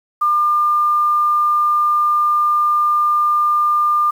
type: tone with quantisation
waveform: sine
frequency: 1200 Hz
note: D6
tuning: 37 cents sharp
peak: -12 dBFS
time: 0.21-4.11 s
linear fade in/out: 10 ms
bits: 7
effects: none